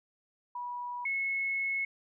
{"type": "tone pair in turn", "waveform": "sine", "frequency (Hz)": [974, 2187], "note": ["B5", "C#7"], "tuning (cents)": [-24, -24], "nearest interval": "octave + major second", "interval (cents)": 1400, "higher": "second", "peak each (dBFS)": [-35, -29], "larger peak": "second", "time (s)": [[0.55, 1.05], [1.05, 1.85]], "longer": "second", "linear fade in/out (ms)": 5, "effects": []}